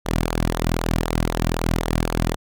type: tone with flanger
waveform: sawtooth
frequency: 41.2 Hz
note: E1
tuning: in tune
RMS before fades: -22 dBFS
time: 0.05-2.36 s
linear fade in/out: 20 ms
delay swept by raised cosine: 0.37 to 2.37 ms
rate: 3.9 Hz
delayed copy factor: -0.65
effects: none